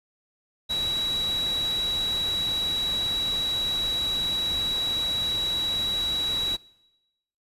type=tone in noise; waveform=sine; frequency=3891 Hz; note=B7; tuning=27 cents flat; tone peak=-24 dBFS; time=0.69-6.57 s; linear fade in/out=20 ms; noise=pink; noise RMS=-37 dBFS; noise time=0.69-6.57 s; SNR=+10 dB; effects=noise-tail reverb RT60 1.0 s tail -23 dB re dry + resampled to 32000 Hz